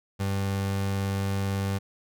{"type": "tone", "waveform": "30% pulse", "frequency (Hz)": 98, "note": "G2", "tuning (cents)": 0, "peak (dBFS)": -23, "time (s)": [0.19, 1.79], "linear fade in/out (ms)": 20, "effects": []}